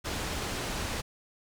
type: low-pass noise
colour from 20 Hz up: pink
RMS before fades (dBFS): -34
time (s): 0.04-1.02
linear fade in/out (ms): 20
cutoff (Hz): 8400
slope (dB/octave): 12
effects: none